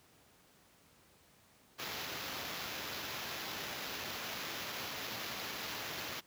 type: noise with sample-and-hold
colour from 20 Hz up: violet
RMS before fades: -42 dBFS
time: 1.78-6.21 s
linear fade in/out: 20 ms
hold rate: 8820 Hz
effects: pink hiss -65 dBFS RMS until 6.26 s + high-pass 80 Hz 12 dB/octave